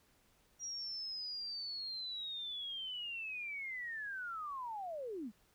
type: linear sweep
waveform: sine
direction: down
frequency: 5740 to 187.4 Hz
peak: -40 dBFS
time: 0.59-5.32 s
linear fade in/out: 50 ms
effects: pink hiss -71 dBFS RMS until 5.54 s